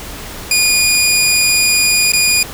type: tone with dropouts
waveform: 15% pulse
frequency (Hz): 2445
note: D#7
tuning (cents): -31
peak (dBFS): -3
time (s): 0.51-2.43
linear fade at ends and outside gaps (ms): 2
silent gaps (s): 2.12-2.134
effects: pink hiss -29 dBFS RMS until 2.53 s